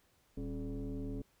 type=tone with frequency modulation; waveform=sine; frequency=116.4 Hz; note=A#2; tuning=2 cents flat; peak=-36 dBFS; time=0.37-1.22 s; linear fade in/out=5 ms; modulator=156 Hz; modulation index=1.7; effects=tanh soft clip ceiling -32 dBFS + pink hiss -71 dBFS RMS until 1.4 s